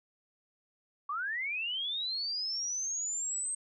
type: linear sweep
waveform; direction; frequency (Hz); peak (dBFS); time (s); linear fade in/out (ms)
sine; up; 1108.7 to 8372; -32; 1.09-3.55; 5
effects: none